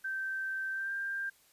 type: tone with pitch glide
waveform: sine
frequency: 1556 to 1589.6 Hz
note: G6 to G6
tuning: -13 to +24 cents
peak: -33 dBFS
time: 0.04-1.3 s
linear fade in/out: 10 ms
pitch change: +37 cents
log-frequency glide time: 0.72-0.93 s
effects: white hiss -65 dBFS RMS until 1.52 s + resampled to 32000 Hz